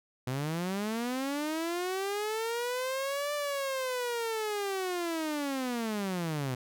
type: linear two-way sweep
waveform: sawtooth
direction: up then down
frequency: 123 to 590 to 123 Hz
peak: -27 dBFS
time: 0.27-6.55 s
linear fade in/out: 5 ms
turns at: 3.34 s
effects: none